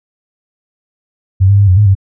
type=tone with pitch steps; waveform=sine; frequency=95.3 / 100.2 / 100.8 / 91.4 / 104.6 / 96.8 Hz; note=G2 / G2 / G2 / F#2 / G#2 / G2; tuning=-48 / +38 / +49 / -21 / +13 / -21 cents; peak=-4 dBFS; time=1.4-1.952 s; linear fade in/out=20 ms; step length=92 ms; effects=none